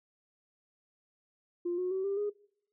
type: tone with pitch steps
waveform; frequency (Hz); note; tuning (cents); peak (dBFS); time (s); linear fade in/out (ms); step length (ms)
sine; 349.2 / 364.2 / 379.9 / 396.3 / 413.4; F4 / F#4 / F#4 / G4 / G#4; 0 / -27 / +46 / +19 / -8; -29; 1.65-2.3; 10; 130
effects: noise-tail reverb RT60 0.7 s tail -22 dB re dry + tanh soft clip ceiling -25 dBFS